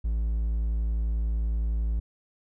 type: tone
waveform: triangle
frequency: 55.5 Hz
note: A1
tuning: 16 cents sharp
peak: -22 dBFS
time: 0.04-2 s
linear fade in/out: 10 ms
effects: none